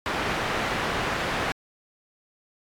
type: low-pass noise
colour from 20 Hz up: white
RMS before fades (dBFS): -28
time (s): 0.06-1.52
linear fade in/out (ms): 0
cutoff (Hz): 1800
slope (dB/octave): 12
effects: AAC 64 kbps